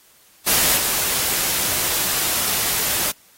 white noise with level steps, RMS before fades -17 / -21 dBFS, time 0.46-3.12 s, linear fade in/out 20 ms, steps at 0.76 s, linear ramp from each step 20 ms, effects white hiss -53 dBFS RMS until 3.37 s + AAC 48 kbps

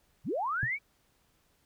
sine linear sweep, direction up, 77.78 to 2350 Hz, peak -29 dBFS, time 0.24-0.79 s, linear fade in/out 50 ms
sine tone with exponential decay, 125.6 Hz, B2, 30 cents sharp, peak -25 dBFS, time 0.63-0.7 s, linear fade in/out 0 ms, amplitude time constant 15 ms
effects pink hiss -70 dBFS RMS until 1.65 s

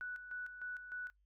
sine tone with tremolo, 1480 Hz, F#6, in tune, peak -40 dBFS, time 0.01-1.1 s, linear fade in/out 0 ms, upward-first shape square, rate 3.3 Hz, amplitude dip 60%, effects noise-tail reverb RT60 0.1 s tail -19 dB re dry + added 50 Hz sine -70 dBFS peak until 1.25 s

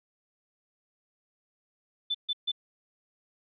sine tone bursts, 3520 Hz, A7, in tune, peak -26 dBFS, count 3, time 2.1-2.518 s, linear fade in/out 10 ms, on 46 ms, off 140 ms, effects none

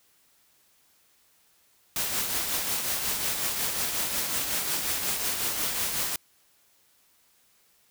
white noise with tremolo, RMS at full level -27 dBFS, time 1.96-6.16 s, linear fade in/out 2 ms, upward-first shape triangle, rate 5.5 Hz, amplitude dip 45%, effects white hiss -64 dBFS RMS until 7.9 s

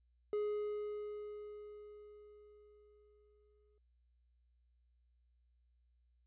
triangle tone with exponential decay, 418.1 Hz, G#4, 12 cents sharp, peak -31 dBFS, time 0.33-3.78 s, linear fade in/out 1 ms, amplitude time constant 750 ms, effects added 60 Hz sine -70 dBFS peak until 6.26 s + resampled to 8000 Hz

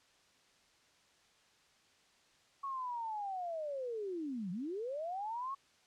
sine linear two-way sweep, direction down then up, 1115 to 168.9 to 1115 Hz, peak -37 dBFS, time 2.63-5.55 s, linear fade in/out 10 ms, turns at 4.51 s, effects white hiss -68 dBFS RMS until 5.86 s + low-pass 6000 Hz 12 dB/octave

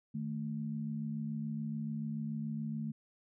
sine tone pair together, 153.02 / 220 Hz, D#3 / A3, -29 / 0 cents, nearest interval tritone, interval 629 cents, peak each -39 / -37 dBFS, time 0.14-2.92 s, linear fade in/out 10 ms, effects none

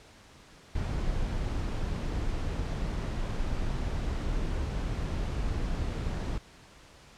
brown noise, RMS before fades -31 dBFS, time 0.75-6.38 s, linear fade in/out 5 ms, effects pink hiss -54 dBFS RMS until 7.17 s + low-pass 7000 Hz 12 dB/octave

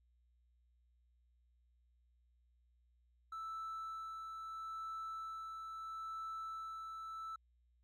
triangle tone with tremolo, 1318.5 Hz, E6, in tune, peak -39 dBFS, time 3.32-7.36 s, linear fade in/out 5 ms, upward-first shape sine, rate 0.76 Hz, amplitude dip 35%, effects tanh soft clip ceiling -37 dBFS + added 60 Hz sine -70 dBFS peak until 7.83 s

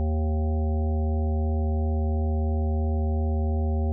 harmonic tone with a mistuned harmonic, 77.78 Hz, D#2, in tune, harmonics 1 / 3 / 5 / 7 / 9 / 10, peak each -22 / -32 / -36 / -39 / -41 / -42 dBFS, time 0-3.92 s, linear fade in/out 0 ms, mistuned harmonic 3, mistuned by -22 cents, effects none

